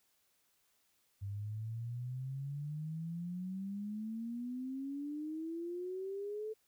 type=exponential sweep; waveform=sine; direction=up; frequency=98 to 440 Hz; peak=-38 dBFS; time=1.21-6.54 s; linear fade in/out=20 ms; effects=white hiss -75 dBFS RMS until 6.67 s